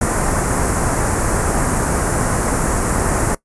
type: band-stop noise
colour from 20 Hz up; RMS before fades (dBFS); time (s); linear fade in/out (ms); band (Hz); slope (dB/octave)
pink; -17; 0.01-3.35; 5; 1700 to 7300; 24
effects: noise-tail reverb RT60 0.1 s tail -19 dB re dry + resampled to 24000 Hz